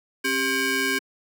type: ring-modulated tone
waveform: 25% pulse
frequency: 665 Hz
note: E5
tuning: 15 cents sharp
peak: -14 dBFS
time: 0.24-0.99 s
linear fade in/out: 10 ms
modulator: 935 Hz
effects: high-pass 300 Hz 12 dB/octave